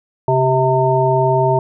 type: harmonic tone with a mistuned harmonic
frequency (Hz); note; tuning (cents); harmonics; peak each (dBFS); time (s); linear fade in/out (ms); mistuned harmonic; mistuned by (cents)
129.9; C3; -12; 1 / 3 / 5 / 7; -17 / -17 / -17 / -17; 0.28-1.59; 2; 1; +43
effects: none